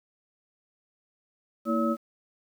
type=tone cluster; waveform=sine; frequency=230 / 326.8 / 568 / 1288 Hz; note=A#3 / E4 / C#5 / E6; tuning=-23 / -15 / +42 / -41 cents; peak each=-26 / -30 / -30 / -30 dBFS; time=1.65-1.97 s; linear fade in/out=50 ms; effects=9-bit